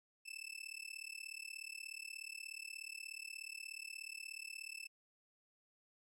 sawtooth tone with amplitude modulation, 2637 Hz, E7, in tune, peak -39 dBFS, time 0.25-4.88 s, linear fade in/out 20 ms, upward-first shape sine, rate 36.7 Hz, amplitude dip 100%, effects low-pass 12000 Hz 12 dB/octave

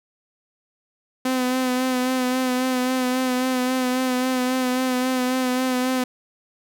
sawtooth tone with vibrato, 254.9 Hz, C4, 45 cents flat, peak -16 dBFS, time 1.25-6.04 s, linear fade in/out 5 ms, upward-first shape sine, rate 3.7 Hz, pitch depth 29 cents each way, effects none

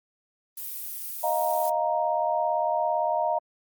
violet noise, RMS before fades -35 dBFS, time 0.57-1.7 s, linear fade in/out 5 ms
sine chord, Eb suspended second, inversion none, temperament just, 622.3 / 700 / 933.4 Hz, Eb5 / F5 / Bb5, 0 / +4 / +2 cents, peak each -27 dBFS, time 1.23-3.39 s, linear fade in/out 10 ms
effects Opus 24 kbps

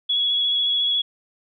sine tone with vibrato, 3363 Hz, G#7, 21 cents sharp, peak -18 dBFS, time 0.09-1.02 s, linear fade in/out 10 ms, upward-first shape sine, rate 14 Hz, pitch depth 16 cents each way, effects none

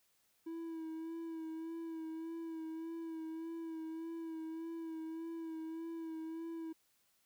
triangle tone with vibrato, 325.7 Hz, E4, 21 cents flat, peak -39 dBFS, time 0.46-6.73 s, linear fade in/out 10 ms, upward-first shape sine, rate 1.7 Hz, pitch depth 32 cents each way, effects white hiss -75 dBFS RMS until 7.25 s

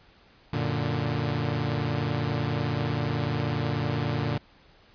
sawtooth chord, Gb augmented, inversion none, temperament equal, 92.5 / 116.54 / 146.83 Hz, Gb2 / Bb2 / D3, 0 / 0 / 0 cents, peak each -30 / -25 / -25 dBFS, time 0.53-4.38 s, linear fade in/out 5 ms, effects pink hiss -57 dBFS RMS until 4.94 s + resampled to 11025 Hz

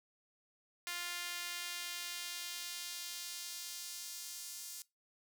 sawtooth tone with high-pass filter sweep, 349.9 Hz, F4, 3 cents sharp, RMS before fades -44 dBFS, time 0.87-4.82 s, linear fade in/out 0 ms, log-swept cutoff 2000 to 6600 Hz, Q 0.96, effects noise-tail reverb RT60 0.2 s tail -20 dB re dry

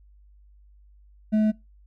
triangle tone with hard clipping, 215.1 Hz, A3, 39 cents flat, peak -19 dBFS, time 1.32-1.52 s, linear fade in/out 20 ms, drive 8 dB, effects noise-tail reverb RT60 0.2 s tail -22 dB re dry + added 50 Hz sine -51 dBFS peak until 1.86 s

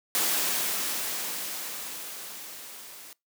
white noise with level ramp, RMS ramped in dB -25 to -46 dBFS, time 0.15-3.13 s, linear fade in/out 0 ms, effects noise-tail reverb RT60 0.2 s tail -24 dB re dry + high-pass 200 Hz 12 dB/octave

